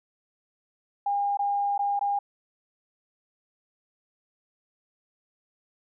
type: tone with dropouts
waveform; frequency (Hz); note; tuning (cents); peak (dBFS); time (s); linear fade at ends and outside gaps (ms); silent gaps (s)
sine; 808; G#5; -48; -23; 1.06-2.19; 5; 1.372-1.391 / 1.779-1.791 / 1.993-2.01
effects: none